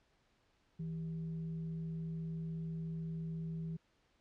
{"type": "tone with frequency modulation", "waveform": "sine", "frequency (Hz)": 162.9, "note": "E3", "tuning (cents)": -20, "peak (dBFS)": -38, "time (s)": [0.79, 3.77], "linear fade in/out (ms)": 10, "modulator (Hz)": 232, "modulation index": 0.24, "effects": ["pink hiss -74 dBFS RMS until 4.2 s", "low-pass 5000 Hz 12 dB/octave"]}